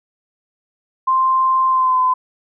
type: tone with pitch glide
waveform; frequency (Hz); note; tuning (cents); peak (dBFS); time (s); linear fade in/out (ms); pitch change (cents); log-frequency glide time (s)
sine; 1046.5 to 1019.6; C6 to C6; 0 to -45; -12; 1.07-2.14; 10; -45; 1.68-2.01
effects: none